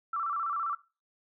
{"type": "tone with vibrato", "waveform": "sine", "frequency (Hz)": 1247, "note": "D#6", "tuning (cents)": 3, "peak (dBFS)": -29, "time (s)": [0.13, 0.75], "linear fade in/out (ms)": 5, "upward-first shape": "square", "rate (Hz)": 15, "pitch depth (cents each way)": 120, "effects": ["noise-tail reverb RT60 0.3 s tail -19 dB re dry"]}